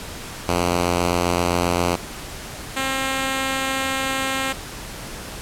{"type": "tone pair in turn", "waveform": "5% pulse", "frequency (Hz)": [87.6, 266.9], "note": ["F2", "C4"], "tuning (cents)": [6, 35], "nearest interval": "octave + perfect fifth", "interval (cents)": 1929, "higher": "second", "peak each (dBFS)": [-7, -10], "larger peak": "first", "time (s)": [[0.48, 1.96], [2.76, 4.53]], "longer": "second", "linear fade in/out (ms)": 10, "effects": ["pink hiss -34 dBFS RMS until 5.41 s", "low-pass 12000 Hz 12 dB/octave"]}